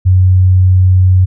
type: tone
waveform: sine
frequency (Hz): 92.5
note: F#2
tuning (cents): 0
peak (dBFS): -4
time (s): 0.05-1.26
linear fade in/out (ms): 20
effects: none